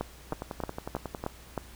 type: two click trains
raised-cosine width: 1 ms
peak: -16 / -20 dBFS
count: 6 / 11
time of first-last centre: 0.01-1.577 / 0.33-1.239 s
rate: 3.19 / 11 Hz
effects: added 60 Hz sine -51 dBFS peak until 1.75 s + pink hiss -52 dBFS RMS until 1.75 s